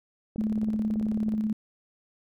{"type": "click train", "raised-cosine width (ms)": 2, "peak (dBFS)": -25, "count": 19, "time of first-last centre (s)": [0.36, 1.338], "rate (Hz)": 18.4}
{"type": "tone with tremolo", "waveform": "sine", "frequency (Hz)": 215.9, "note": "A3", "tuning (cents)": -33, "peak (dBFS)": -23, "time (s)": [0.38, 1.53], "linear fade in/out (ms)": 5, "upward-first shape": "square", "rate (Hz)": 17, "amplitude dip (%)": 35}
{"effects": []}